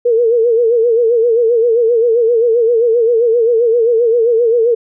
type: tone with vibrato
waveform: sine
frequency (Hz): 464.9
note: A#4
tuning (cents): -5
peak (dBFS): -8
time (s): 0.05-4.75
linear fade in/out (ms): 10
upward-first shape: sine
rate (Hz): 7.6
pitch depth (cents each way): 85
effects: none